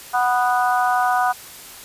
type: harmonic tone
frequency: 246.9 Hz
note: B3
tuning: in tune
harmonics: 3 / 4 / 5 / 6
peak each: -18 / -23 / -23 / -24 dBFS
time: 0.13-1.33 s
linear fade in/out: 20 ms
effects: white hiss -39 dBFS RMS until 1.84 s + resampled to 32000 Hz